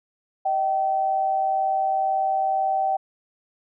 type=tone pair together; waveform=sine; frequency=628 / 770 Hz; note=D#5 / G5; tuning=+16 / -31 cents; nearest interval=major third; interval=353 cents; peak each=-29 / -20 dBFS; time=0.45-2.97 s; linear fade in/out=10 ms; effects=none